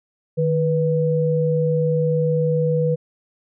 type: tone pair together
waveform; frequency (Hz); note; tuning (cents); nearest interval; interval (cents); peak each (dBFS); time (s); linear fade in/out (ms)
sine; 154.5 / 490.5; D#3 / B4; -12 / -12; octave + minor sixth; 2000; -19; 0.37-2.96; 20
effects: none